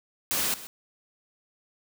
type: noise with echo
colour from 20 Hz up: white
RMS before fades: -27 dBFS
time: 0.31-0.54 s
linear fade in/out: 0 ms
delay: 130 ms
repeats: 1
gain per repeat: -15 dB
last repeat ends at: 0.67 s
effects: none